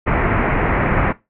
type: low-pass noise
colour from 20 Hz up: pink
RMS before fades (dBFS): -17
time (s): 0.06-1.13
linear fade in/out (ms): 20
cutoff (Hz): 2300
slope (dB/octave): 48
effects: noise-tail reverb RT60 0.2 s tail -17 dB re dry